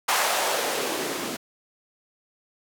blue noise with band-pass filter sweep, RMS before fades -26 dBFS, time 0.08-1.37 s, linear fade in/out 10 ms, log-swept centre 870 to 250 Hz, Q 1.6, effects none

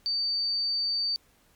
sine tone, 4598 Hz, D8, 37 cents flat, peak -25 dBFS, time 0.06-1.16 s, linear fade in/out 0 ms, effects pink hiss -63 dBFS RMS until 1.55 s + MP3 96 kbps

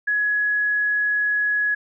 sine tone, 1681 Hz, G#6, 20 cents sharp, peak -18 dBFS, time 0.07-1.75 s, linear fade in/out 10 ms, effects none

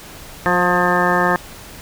harmonic tone with a mistuned harmonic, 178.2 Hz, F3, 35 cents sharp, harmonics 1 / 2 / 3 / 4 / 5 / 6 / 7 / 9 / 10, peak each -22 / -22 / -22 / -22 / -22 / -22 / -22 / -22 / -22 dBFS, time 0.46-1.36 s, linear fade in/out 0 ms, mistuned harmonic 3, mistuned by -16 cents, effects pink hiss -37 dBFS RMS until 1.81 s

